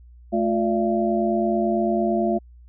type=tone cluster; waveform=sine; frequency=218.6 / 351.4 / 590 / 679 Hz; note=A3 / F4 / D5 / F5; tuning=-11 / +11 / +8 / -49 cents; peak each=-23 / -24 / -29 / -23 dBFS; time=0.32-2.39 s; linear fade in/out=20 ms; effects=added 60 Hz sine -44 dBFS peak until 2.68 s